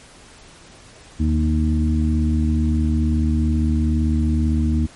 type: harmonic tone with a mistuned harmonic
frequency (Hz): 77.78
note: D#2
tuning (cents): 0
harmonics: 1 / 2 / 3 / 4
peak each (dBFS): -17 / -27 / -21 / -26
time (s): 1.19-4.87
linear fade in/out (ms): 20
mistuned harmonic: 2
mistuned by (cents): -27
effects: pink hiss -45 dBFS RMS until 4.95 s + MP3 48 kbps